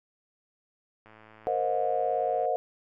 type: click train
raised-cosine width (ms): 0.5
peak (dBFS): -37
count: 153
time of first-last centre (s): 1.06-2.454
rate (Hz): 109
type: chord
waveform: sine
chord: C half-diminished seventh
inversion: third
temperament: equal with one note detuned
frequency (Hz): 466.2 / 523.3 / 622.3 / 721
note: Bb4 / C5 / Eb5 / Gb5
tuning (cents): 0 / 0 / 0 / -45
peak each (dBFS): -32 / -31 / -31 / -28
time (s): 1.47-2.56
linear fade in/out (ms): 0
effects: none